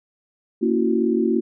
sine chord, F# dominant seventh, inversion first, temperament just, 231.2 / 277.5 / 333 / 370 Hz, A#3 / C#4 / E4 / F#4, -14 / +2 / +18 / 0 cents, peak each -21 / -26 / -22 / -22 dBFS, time 0.61-1.41 s, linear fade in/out 20 ms, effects none

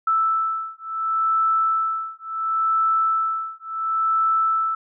sine beating tone pair, 1318.5 / 1319.21 Hz, E6 / E6, 0 / +1 cents, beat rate 0.71 Hz, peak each -22 dBFS, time 0.07-4.75 s, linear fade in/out 5 ms, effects none

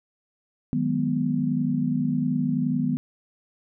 sine chord, G# minor seventh, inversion second, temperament equal, 155.56 / 185 / 207.7 / 246.9 Hz, D#3 / F#3 / G#3 / B3, 0 / 0 / 0 / 0 cents, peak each -27 / -30 / -30 / -24 dBFS, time 0.73-2.97 s, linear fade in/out 0 ms, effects none

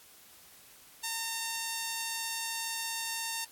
5% pulse tone, 911 Hz, A#5, 40 cents flat, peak -21 dBFS, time 1.03-3.45 s, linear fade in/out 10 ms, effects white hiss -56 dBFS RMS until 3.51 s + AAC 64 kbps

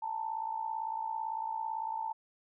sine tone with amplitude modulation, 889 Hz, A5, 18 cents sharp, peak -30 dBFS, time 0.02-2.13 s, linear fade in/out 10 ms, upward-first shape sine, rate 57.9 Hz, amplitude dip 75%, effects none

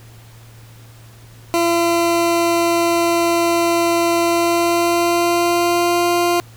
20% pulse tone with pitch glide, 339.9 to 348 Hz, F4 to F4, -47 to -6 cents, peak -9 dBFS, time 1.54-6.4 s, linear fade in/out 0 ms, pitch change +41 cents, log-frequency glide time 4.21-6.06 s, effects added 114 Hz sine -40 dBFS peak until 6.56 s + pink hiss -47 dBFS RMS until 6.56 s

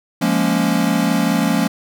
square chord, Bb minor seventh, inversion second, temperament equal, 174.61 / 207.7 / 233.1 / 277.2 Hz, F3 / Ab3 / Bb3 / Db4, 0 / 0 / 0 / 0 cents, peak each -21 dBFS, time 0.21-1.68 s, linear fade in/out 10 ms, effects none

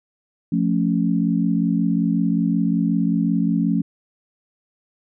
sine chord, F augmented, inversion none, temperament equal, 174.61 / 220 / 277.2 Hz, F3 / A3 / C#4, 0 / 0 / 0 cents, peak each -20 / -21 / -22 dBFS, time 0.52-3.82 s, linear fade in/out 5 ms, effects none

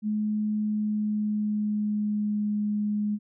sine tone with pitch glide, 212.2 to 208.8 Hz, G#3 to G#3, +38 to +10 cents, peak -24 dBFS, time 0.02-3.19 s, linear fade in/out 50 ms, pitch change -28 cents, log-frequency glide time 0.57-2.52 s, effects none

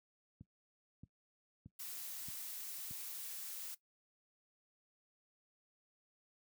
click train, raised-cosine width 5 ms, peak -38 dBFS, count 5, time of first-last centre 0.41-2.91 s, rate 1.6 Hz
blue noise, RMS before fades -46 dBFS, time 1.79-3.75 s, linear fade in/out 10 ms
effects noise-tail reverb RT60 0.1 s tail -17 dB re dry + high-pass 100 Hz 12 dB/octave

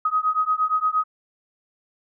sine beating tone pair, 1255 / 1263.6 Hz, D#6 / D#6, +15 / +26 cents, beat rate 8.6 Hz, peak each -22 dBFS, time 0.05-1.04 s, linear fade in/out 5 ms, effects none

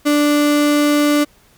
35% pulse tone, 293.7 Hz, D4, in tune, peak -10 dBFS, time 0.05-1.25 s, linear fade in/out 20 ms, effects pink hiss -52 dBFS RMS until 1.57 s

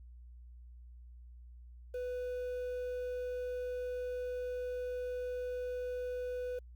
triangle tone with quantisation, 497.2 Hz, B4, 12 cents sharp, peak -34 dBFS, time 1.94-6.59 s, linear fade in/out 5 ms, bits 10, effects added 60 Hz sine -50 dBFS peak until 6.75 s + Opus 48 kbps

